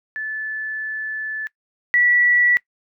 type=tone pair in turn; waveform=sine; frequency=1741 / 1948.6 Hz; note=A6 / B6; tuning=-19 / -24 cents; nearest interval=major second; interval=195 cents; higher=second; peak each=-24 / -13 dBFS; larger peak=second; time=0.16-1.47 / 1.94-2.57 s; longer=first; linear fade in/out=0 ms; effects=noise-tail reverb RT60 0.1 s tail -21 dB re dry